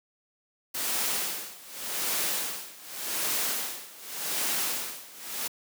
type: noise with tremolo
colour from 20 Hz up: white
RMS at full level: -28 dBFS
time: 0.74-5.48 s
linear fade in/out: 10 ms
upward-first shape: sine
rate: 0.86 Hz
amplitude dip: 90%
effects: high-pass 200 Hz 12 dB/octave

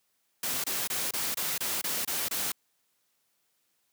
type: noise bursts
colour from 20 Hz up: white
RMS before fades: -31 dBFS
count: 9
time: 0.43-2.52 s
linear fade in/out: 5 ms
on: 210 ms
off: 25 ms
effects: white hiss -74 dBFS RMS until 3.92 s + high-pass 100 Hz 12 dB/octave

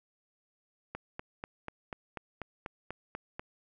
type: click train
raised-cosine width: 0.5 ms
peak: -23 dBFS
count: 11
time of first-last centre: 0.95-3.395 s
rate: 4.09 Hz
effects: none

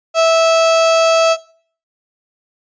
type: tone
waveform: 35% pulse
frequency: 655 Hz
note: E5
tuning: 11 cents flat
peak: -7 dBFS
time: 0.14-1.37 s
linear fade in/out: 50 ms
effects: noise-tail reverb RT60 0.5 s tail -20 dB re dry + resampled to 16000 Hz

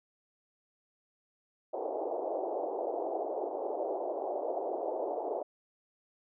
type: band-pass noise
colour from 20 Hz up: white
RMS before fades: -35 dBFS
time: 1.73-5.43 s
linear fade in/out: 10 ms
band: 340 to 780 Hz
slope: 48 dB/octave
effects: none

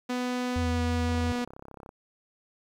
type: tone with pitch glide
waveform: sawtooth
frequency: 248.6 to 243.8 Hz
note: B3 to B3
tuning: +12 to -22 cents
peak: -24 dBFS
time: 0.09-1.45 s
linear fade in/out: 10 ms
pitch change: -34 cents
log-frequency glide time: 0.58-0.81 s
type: tone with vibrato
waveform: sine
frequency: 84.4 Hz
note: E2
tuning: 41 cents sharp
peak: -27 dBFS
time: 0.56-1.32 s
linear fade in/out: 0 ms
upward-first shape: sine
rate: 5.9 Hz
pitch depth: 26 cents each way
type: click train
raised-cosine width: 1 ms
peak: -30 dBFS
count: 28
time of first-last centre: 1.09-1.891 s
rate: 33.7 Hz
effects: low-pass 7000 Hz 12 dB/octave + 10-bit

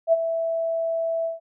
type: tone with ADSR envelope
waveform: sine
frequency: 659.3 Hz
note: E5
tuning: in tune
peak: -12 dBFS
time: 0.07-1.4 s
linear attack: 56 ms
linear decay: 29 ms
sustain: -10 dB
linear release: 150 ms
effects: none

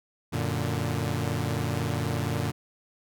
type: chord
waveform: sawtooth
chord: Gb augmented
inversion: none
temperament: equal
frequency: 92.5 / 116.54 / 146.83 Hz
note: Gb2 / Bb2 / D3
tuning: 0 / 0 / 0 cents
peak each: -28 / -26 / -27 dBFS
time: 0.32-2.52 s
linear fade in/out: 20 ms
effects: none

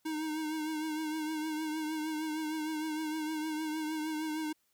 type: tone with vibrato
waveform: square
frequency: 311.1 Hz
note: D#4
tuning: in tune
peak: -34 dBFS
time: 0.05-4.53 s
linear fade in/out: 10 ms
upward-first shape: triangle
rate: 6.5 Hz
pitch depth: 48 cents each way
effects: white hiss -75 dBFS RMS until 4.73 s

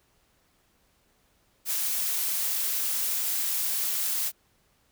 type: noise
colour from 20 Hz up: blue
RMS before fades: -28 dBFS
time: 1.65-4.32 s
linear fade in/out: 50 ms
effects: pink hiss -67 dBFS RMS until 4.91 s

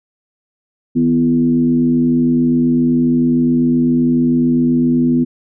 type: tone with frequency modulation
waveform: sine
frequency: 248.9 Hz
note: B3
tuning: 14 cents sharp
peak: -10 dBFS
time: 0.95-5.25 s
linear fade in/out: 20 ms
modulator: 87.3 Hz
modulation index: 0.69
effects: none

